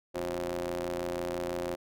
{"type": "ring-modulated tone", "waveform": "sawtooth", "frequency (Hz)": 86, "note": "F2", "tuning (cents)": -26, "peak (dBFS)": -25, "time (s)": [0.14, 1.76], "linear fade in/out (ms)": 20, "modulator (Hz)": 446, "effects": []}